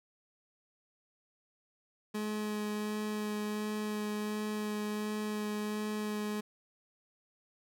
30% pulse tone with vibrato, 211.3 Hz, G#3, 30 cents sharp, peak -31 dBFS, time 2.14-6.41 s, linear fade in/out 10 ms, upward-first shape sine, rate 1.4 Hz, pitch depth 10 cents each way, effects none

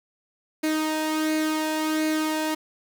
sawtooth tone with flanger, 311.6 Hz, D#4, 3 cents sharp, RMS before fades -25 dBFS, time 0.63-2.55 s, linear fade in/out 10 ms, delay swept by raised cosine 0.45 to 1.18 ms, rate 1.4 Hz, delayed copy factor +0.5, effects 9-bit

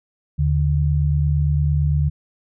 sine tone pair together, 77.5 / 146.3 Hz, D#2 / D3, -6 / -6 cents, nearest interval major seventh, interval 1100 cents, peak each -18 dBFS, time 0.38-2.1 s, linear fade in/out 20 ms, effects none

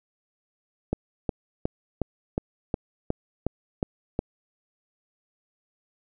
click train, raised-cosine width 2 ms, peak -11 dBFS, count 10, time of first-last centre 0.93-4.191 s, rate 2.76 Hz, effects none

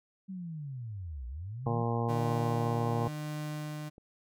sine linear two-way sweep, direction down then up, 195.1 to 57.6 to 171.5 Hz, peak -37 dBFS, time 0.28-1.84 s, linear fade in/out 20 ms, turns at 1.27 s
harmonic tone, 117 Hz, A#2, 7 cents sharp, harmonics 1 / 2 / 3 / 4 / 5 / 6 / 7 / 8 / 9, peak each -31 / -36 / -41 / -36 / -43 / -41 / -38 / -44 / -41 dBFS, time 1.66-3.08 s, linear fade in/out 5 ms
35% pulse tone with tremolo, 151.2 Hz, D#3, 49 cents flat, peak -33 dBFS, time 2.08-3.9 s, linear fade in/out 20 ms, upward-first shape sine, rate 0.95 Hz, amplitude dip 30%
click, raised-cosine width 2 ms, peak -39 dBFS, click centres 3.981 s
effects none

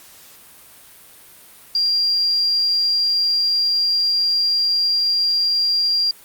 sine tone, 4771 Hz, D8, 26 cents sharp, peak -15 dBFS, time 1.75-6.11 s, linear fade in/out 2 ms, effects white hiss -45 dBFS RMS until 6.24 s + Opus 48 kbps

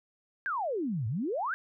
sine exponential two-way sweep, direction down then up, 1661.2 to 102.5 to 1661.2 Hz, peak -29 dBFS, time 0.46-1.54 s, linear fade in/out 0 ms, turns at 1.07 s, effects none

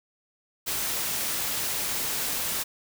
white noise, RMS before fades -29 dBFS, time 0.66-2.64 s, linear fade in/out 20 ms, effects none

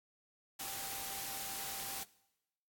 sine tone in noise, 784 Hz, G5, in tune, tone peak -51 dBFS, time 0.59-2.04 s, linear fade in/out 10 ms, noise white, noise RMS -42 dBFS, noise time 0.59-2.04 s, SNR -12 dB, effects noise-tail reverb RT60 0.9 s tail -21 dB re dry + AAC 64 kbps

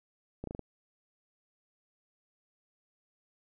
slowing click train, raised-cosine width 2 ms, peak -25 dBFS, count 5, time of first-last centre 0.44-0.593 s, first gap 33 ms, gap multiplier 1.1, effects none

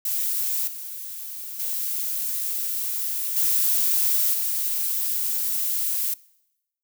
violet noise with level steps, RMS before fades -25 / -35 / -27 / -21 / -25 dBFS, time 0.05-6.14 s, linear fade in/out 5 ms, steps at 0.67 / 1.59 / 3.36 / 4.33 s, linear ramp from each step 10 ms, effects noise-tail reverb RT60 0.9 s tail -23 dB re dry

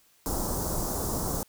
pink band-stop noise, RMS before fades -30 dBFS, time 0.26-1.43 s, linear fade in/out 0 ms, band 1100 to 5800 Hz, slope 24 dB/octave, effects white hiss -63 dBFS RMS until 1.48 s

